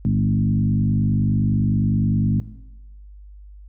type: tone with frequency modulation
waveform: sine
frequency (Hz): 161.8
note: E3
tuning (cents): -32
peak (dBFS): -16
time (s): 0.05-2.4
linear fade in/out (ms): 0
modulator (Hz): 49.7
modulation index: 1.7
effects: noise-tail reverb RT60 1.0 s tail -17 dB re dry + added 50 Hz sine -39 dBFS peak until 3.68 s